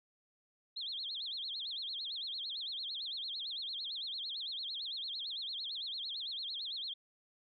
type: tone with vibrato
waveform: sine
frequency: 3693 Hz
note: A#7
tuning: 17 cents flat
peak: -38 dBFS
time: 0.76-6.94 s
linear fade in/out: 10 ms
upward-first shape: sine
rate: 8.9 Hz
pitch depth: 270 cents each way
effects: none